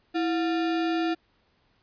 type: tone with sample-and-hold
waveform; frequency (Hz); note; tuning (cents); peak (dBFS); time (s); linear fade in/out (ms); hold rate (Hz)
sine; 329.6; E4; 0; -23; 0.14-1.15; 20; 1050
effects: pink hiss -67 dBFS RMS until 1.82 s + resampled to 11025 Hz